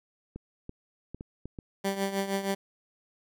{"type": "clicks", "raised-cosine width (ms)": 3, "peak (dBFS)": -26, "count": 6, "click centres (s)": [0.36, 0.694, 1.146, 1.209, 1.456, 1.588]}
{"type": "tone with tremolo", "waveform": "15% pulse", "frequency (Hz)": 196, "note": "G3", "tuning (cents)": 0, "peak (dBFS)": -19, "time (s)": [1.84, 2.55], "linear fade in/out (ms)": 10, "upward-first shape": "triangle", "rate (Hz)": 6.4, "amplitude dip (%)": 75}
{"effects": []}